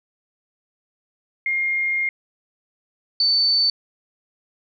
sine tone pair in turn, 2127 / 4525 Hz, C7 / C#8, +28 / +35 cents, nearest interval octave + minor second, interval 1307 cents, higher second, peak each -19 / -15 dBFS, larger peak second, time 1.46-2.09 / 3.2-3.7 s, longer first, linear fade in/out 2 ms, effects none

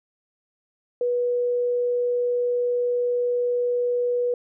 sine tone, 487.5 Hz, B4, 23 cents flat, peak -20 dBFS, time 1.01-4.34 s, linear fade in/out 2 ms, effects none

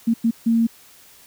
sine tone bursts at uneven times, 229.2 Hz, A#3, 29 cents flat, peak -14 dBFS, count 3, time 0.07-0.14 / 0.24-0.31 / 0.46-0.67 s, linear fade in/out 10 ms, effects white hiss -49 dBFS RMS until 1.26 s

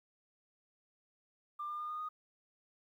sine tone with pitch steps, 1191 / 1202.8 / 1214.6 / 1226.6 / 1238.7 Hz, D6 / D6 / D#6 / D#6 / D#6, +24 / +41 / -42 / -25 / -8 cents, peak -37 dBFS, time 1.59-2.09 s, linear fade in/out 10 ms, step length 100 ms, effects tanh soft clip ceiling -33 dBFS + 12-bit

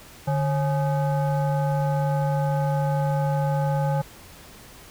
sine tone with frequency modulation, 147.8 Hz, D3, 11 cents sharp, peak -20 dBFS, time 0.27-4.02 s, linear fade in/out 10 ms, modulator 692 Hz, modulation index 0.83, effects pink hiss -46 dBFS RMS until 4.9 s

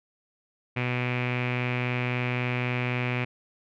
sawtooth tone with low-pass filter, 123.8 Hz, B2, 5 cents sharp, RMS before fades -28 dBFS, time 0.76-3.25 s, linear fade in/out 10 ms, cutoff 2400 Hz, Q 6.2, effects none

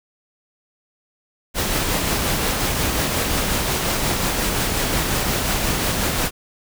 pink noise with tremolo, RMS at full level -20 dBFS, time 1.54-6.31 s, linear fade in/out 50 ms, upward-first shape sine, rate 5.6 Hz, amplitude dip 25%, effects none

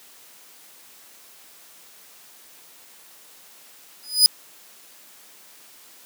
sawtooth tone with exponential growth, 4978 Hz, D#8, in tune, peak -4 dBFS, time 4.03-4.26 s, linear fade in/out 0 ms, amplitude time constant 50 ms, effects white hiss -49 dBFS RMS until 6.05 s + high-pass 200 Hz 12 dB/octave

